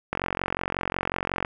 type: click train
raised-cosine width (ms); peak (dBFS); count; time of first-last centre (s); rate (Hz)
0.5; -10; 61; 0.13-1.449; 45.5
effects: none